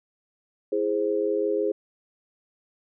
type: chord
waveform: sine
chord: E augmented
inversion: none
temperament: equal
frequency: 329.6 / 415.3 / 523.3 Hz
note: E4 / G#4 / B#4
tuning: 0 / 0 / 0 cents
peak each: -29 / -24 / -28 dBFS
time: 0.72-1.72 s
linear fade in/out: 5 ms
effects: none